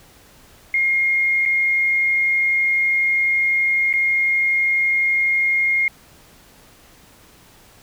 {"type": "tone with dropouts", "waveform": "sine", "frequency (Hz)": 2136, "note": "C7", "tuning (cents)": 35, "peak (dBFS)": -15, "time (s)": [0.74, 5.88], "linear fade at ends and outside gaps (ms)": 2, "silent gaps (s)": [[1.454, 1.459], [3.929, 3.937]], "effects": ["pink hiss -49 dBFS RMS until 7.82 s"]}